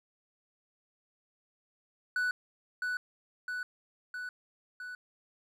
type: tone with echo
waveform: triangle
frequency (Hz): 1485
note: F#6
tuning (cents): +6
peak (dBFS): -26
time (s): 2.16-2.31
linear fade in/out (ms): 2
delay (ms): 660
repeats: 4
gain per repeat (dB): -3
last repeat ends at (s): 4.95
effects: none